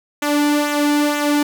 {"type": "tone with flanger", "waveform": "sawtooth", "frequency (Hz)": 293.4, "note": "D4", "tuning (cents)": -2, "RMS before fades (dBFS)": -17, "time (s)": [0.22, 1.43], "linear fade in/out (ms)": 5, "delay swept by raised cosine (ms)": [0.2, 1.9], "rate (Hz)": 2.1, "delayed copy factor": -0.55, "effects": []}